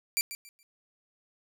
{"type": "tone with echo", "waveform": "10% pulse", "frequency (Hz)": 2349, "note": "D7", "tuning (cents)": 0, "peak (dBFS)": -16, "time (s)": [0.17, 0.21], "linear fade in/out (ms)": 0, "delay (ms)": 140, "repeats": 3, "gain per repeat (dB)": -12, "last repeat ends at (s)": 0.63, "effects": []}